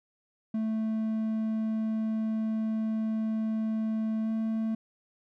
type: tone with pitch glide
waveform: triangle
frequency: 220 to 222 Hz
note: A3 to A3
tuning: 0 to +16 cents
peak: -25 dBFS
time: 0.54-4.75 s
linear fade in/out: 5 ms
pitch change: +16 cents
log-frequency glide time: 4.23-4.29 s
effects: none